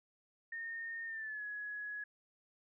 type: tone with pitch glide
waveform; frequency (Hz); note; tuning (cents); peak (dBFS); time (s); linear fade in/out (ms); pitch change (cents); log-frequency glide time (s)
sine; 1833 to 1680.9; A#6 to G#6; -30 to +20; -40; 0.52-2.04; 5; -150; 1.06-1.44
effects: none